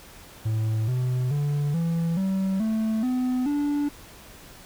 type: tone with pitch steps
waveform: triangle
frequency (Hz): 110 / 126.36 / 145.15 / 166.73 / 191.52 / 220 / 252.7 / 290.3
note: A2 / B2 / D3 / E3 / G3 / A3 / B3 / D4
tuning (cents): 0 / +40 / -20 / +20 / -40 / 0 / +40 / -20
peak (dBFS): -20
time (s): 0.45-3.89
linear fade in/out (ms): 10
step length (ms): 430
effects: pink hiss -47 dBFS RMS until 4.65 s